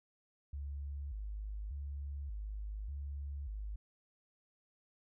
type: tone with vibrato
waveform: sine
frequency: 60.5 Hz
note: B1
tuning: 35 cents flat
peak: -39 dBFS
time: 0.53-3.76 s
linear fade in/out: 5 ms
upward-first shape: square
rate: 0.85 Hz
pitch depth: 270 cents each way
effects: none